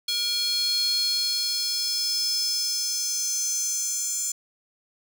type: tone with high-pass filter sweep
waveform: square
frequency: 475.4 Hz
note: A#4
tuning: 34 cents sharp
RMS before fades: -26 dBFS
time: 0.08-4.32 s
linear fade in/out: 5 ms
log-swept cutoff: 3800 to 6900 Hz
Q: 6.8
effects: none